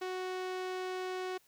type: tone with low-pass filter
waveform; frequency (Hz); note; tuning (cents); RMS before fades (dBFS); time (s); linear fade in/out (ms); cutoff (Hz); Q
sawtooth; 370; F#4; 0; -38; 0.01-1.38; 10; 5600; 0.6
effects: white hiss -68 dBFS RMS until 1.47 s